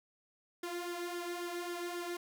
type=tone with flanger; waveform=sawtooth; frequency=349.2 Hz; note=F4; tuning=in tune; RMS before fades=-40 dBFS; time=0.63-2.17 s; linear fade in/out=5 ms; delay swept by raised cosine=0.57 to 2.37 ms; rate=3.7 Hz; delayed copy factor=+0.6; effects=none